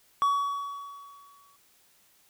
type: tone with exponential decay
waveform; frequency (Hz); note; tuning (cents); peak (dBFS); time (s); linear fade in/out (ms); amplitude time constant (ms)
triangle; 1129; C#6; +31; -18; 0.22-1.56; 0; 290
effects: white hiss -63 dBFS RMS until 2.29 s